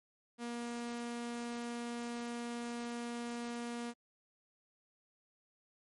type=tone; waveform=sawtooth; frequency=237.5 Hz; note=A#3; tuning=33 cents sharp; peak=-35 dBFS; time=0.38-3.94 s; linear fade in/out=50 ms; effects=MP3 48 kbps